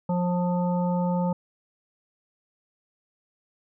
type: harmonic tone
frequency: 177.6 Hz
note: F3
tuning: 29 cents sharp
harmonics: 1 / 3 / 5 / 7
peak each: -23 / -30 / -31 / -43 dBFS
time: 0.09-1.33 s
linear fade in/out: 5 ms
effects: none